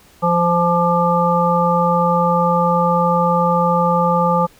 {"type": "harmonic tone with a mistuned harmonic", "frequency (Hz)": 173.2, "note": "F3", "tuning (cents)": -14, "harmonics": [1, 3, 5, 7], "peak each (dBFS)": [-18, -18, -18, -18], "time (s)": [0.22, 4.47], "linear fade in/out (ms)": 20, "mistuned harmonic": 7, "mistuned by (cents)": -29, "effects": ["pink hiss -49 dBFS RMS until 4.59 s"]}